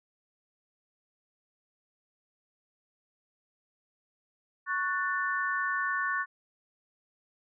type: chord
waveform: sine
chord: F# minor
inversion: second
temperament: just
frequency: 1110 / 1480 / 1776 Hz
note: C#6 / F#6 / A6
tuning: +2 / 0 / +16 cents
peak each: -32 dBFS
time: 4.66-6.26 s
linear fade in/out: 50 ms
effects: none